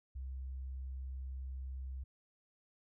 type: tone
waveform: sine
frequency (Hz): 65.5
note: C2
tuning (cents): +2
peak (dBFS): -40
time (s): 0.15-2.04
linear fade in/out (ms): 10
effects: none